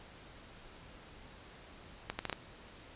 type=accelerating click train; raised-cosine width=0.3 ms; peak=-19 dBFS; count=5; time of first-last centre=2.1-2.328 s; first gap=90 ms; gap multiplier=0.7; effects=pink hiss -54 dBFS RMS until 2.95 s + resampled to 8000 Hz